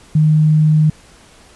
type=tone; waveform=sine; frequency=154.3 Hz; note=D#3; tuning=14 cents flat; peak=-8 dBFS; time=0.15-0.9 s; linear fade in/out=5 ms; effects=pink hiss -45 dBFS RMS until 1.55 s + resampled to 24000 Hz